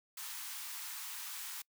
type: high-pass noise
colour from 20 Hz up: white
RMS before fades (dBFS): -44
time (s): 0.17-1.62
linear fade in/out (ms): 5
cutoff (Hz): 820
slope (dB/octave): 96
effects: noise-tail reverb RT60 0.1 s tail -25 dB re dry